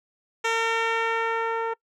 10% pulse tone with low-pass filter sweep, 455.1 Hz, A#4, 42 cents flat, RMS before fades -25 dBFS, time 0.44-1.74 s, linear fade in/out 10 ms, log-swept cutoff 5900 to 1000 Hz, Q 0.79, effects noise-tail reverb RT60 0.1 s tail -24 dB re dry

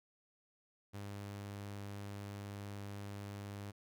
sawtooth tone, 101 Hz, G#2, 48 cents flat, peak -40 dBFS, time 0.93-3.72 s, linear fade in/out 20 ms, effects none

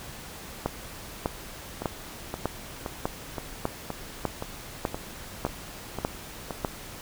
two click trains, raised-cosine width 1 ms, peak -11 / -17 dBFS, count 11 / 10, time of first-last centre 0.66-6.648 / 1.82-6.508 s, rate 1.67 / 1.92 Hz, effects pink hiss -42 dBFS RMS until 7.01 s

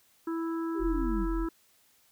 harmonic tone, 329.6 Hz, E4, in tune, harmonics 1 / 3 / 4 / 5, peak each -30 / -43 / -42 / -50 dBFS, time 0.27-1.49 s, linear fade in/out 5 ms
sine exponential sweep, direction down, 416 to 179.1 Hz, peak -32 dBFS, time 0.74-1.27 s, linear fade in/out 50 ms
sine tone, 43.26 Hz, F1, 16 cents flat, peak -30 dBFS, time 0.79-1.48 s, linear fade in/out 50 ms
effects white hiss -65 dBFS RMS until 2.11 s

